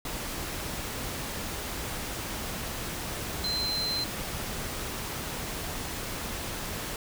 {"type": "tone in noise", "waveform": "sine", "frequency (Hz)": 4100, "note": "C8", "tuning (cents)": -36, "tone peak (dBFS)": -28, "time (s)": [3.44, 4.04], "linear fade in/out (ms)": 2, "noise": "pink", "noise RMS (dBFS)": -35, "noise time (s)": [0.05, 6.96], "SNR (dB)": 4, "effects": []}